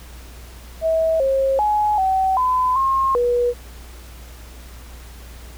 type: tone with pitch steps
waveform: sine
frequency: 647 / 538 / 842 / 762 / 1013 / 1071 / 484.7 Hz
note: E5 / C5 / G#5 / G5 / B5 / C6 / B4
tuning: -32 / +48 / +24 / -49 / +44 / +40 / -32 cents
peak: -15 dBFS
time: 0.81-3.54 s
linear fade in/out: 50 ms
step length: 390 ms
effects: added 60 Hz sine -37 dBFS peak until 5.57 s + pink hiss -44 dBFS RMS until 5.57 s